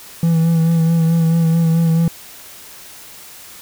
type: tone with vibrato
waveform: triangle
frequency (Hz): 164.81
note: E3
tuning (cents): 0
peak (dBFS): -9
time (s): 0.23-2.08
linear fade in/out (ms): 2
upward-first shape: sine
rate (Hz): 4.6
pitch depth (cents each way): 28
effects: white hiss -38 dBFS RMS until 3.61 s